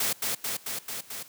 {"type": "noise with echo", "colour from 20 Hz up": "white", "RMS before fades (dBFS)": -27, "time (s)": [0, 0.13], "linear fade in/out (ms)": 5, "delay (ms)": 220, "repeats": 5, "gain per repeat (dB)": -2, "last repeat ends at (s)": 1.23, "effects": ["white hiss -52 dBFS RMS until 1.28 s", "high-pass 80 Hz 12 dB/octave"]}